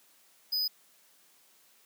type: tone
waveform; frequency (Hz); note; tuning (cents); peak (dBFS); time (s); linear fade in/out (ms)
square; 4991; D#8; +5; -28; 0.52-0.68; 10
effects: white hiss -63 dBFS RMS until 1.85 s + high-pass 200 Hz 12 dB/octave